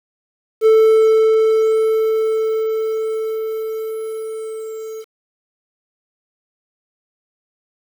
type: tone with level ramp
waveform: triangle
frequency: 440.8 Hz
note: A4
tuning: 3 cents sharp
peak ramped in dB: -5 to -25 dBFS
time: 0.61-5.05 s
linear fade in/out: 50 ms
effects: 7-bit